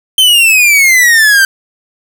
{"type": "exponential sweep", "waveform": "45% pulse", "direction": "down", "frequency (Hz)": [3125, 1550], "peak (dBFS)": -4, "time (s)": [0.18, 1.45], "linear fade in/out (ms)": 2, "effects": []}